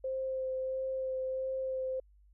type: tone with vibrato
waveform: sine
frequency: 523.3 Hz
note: C5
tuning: in tune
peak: -32 dBFS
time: 0.04-2 s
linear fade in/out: 5 ms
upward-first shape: sine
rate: 1.5 Hz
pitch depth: 11 cents each way
effects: added 50 Hz sine -59 dBFS peak until 2.33 s